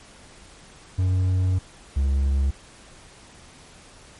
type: tone pair in turn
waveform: triangle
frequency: 92.8 / 68.45 Hz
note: F#2 / C#2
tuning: +6 / -21 cents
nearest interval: perfect fourth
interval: 527 cents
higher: first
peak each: -16 dBFS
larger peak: neither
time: 0.98-1.59 / 1.96-2.51 s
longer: first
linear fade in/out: 10 ms
effects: pink hiss -48 dBFS RMS until 4.19 s + MP3 48 kbps